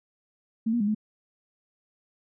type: tone with pitch steps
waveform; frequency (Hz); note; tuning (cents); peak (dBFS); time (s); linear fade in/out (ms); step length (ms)
sine; 223.7 / 238.4 / 204.6 / 213.8; A3 / A#3 / G#3 / A3; +29 / +39 / -26 / -49; -22; 0.66-0.948; 10; 72
effects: none